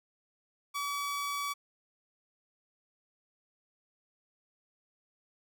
sawtooth tone, 1142 Hz, D6, 49 cents flat, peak -29 dBFS, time 0.74-1.54 s, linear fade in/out 20 ms, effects none

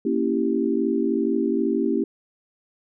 sine chord, A# diminished seventh, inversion none, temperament equal, 233.1 / 277.2 / 329.6 / 392 Hz, A#3 / C#4 / E4 / G4, 0 / 0 / 0 / 0 cents, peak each -25 dBFS, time 0.05-2.04 s, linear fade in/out 5 ms, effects none

